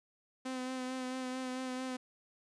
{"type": "tone with vibrato", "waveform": "sawtooth", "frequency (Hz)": 256.8, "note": "C4", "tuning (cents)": -32, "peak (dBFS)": -33, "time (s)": [0.45, 1.97], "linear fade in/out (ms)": 10, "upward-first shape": "sine", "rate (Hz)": 4.5, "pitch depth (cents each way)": 23, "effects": ["resampled to 22050 Hz", "12-bit"]}